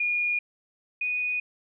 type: tone pair in turn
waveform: sine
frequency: 2434 / 2477 Hz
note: D#7 / D#7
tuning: -39 / -8 cents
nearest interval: unison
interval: 31 cents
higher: second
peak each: -23 / -25 dBFS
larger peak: first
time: 0-0.39 / 1.01-1.4 s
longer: neither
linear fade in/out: 5 ms
effects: none